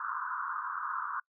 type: band-pass noise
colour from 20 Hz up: pink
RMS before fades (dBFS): -36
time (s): 0-1.2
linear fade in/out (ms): 5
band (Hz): 1000 to 1500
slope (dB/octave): 96
effects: noise-tail reverb RT60 0.1 s tail -26 dB re dry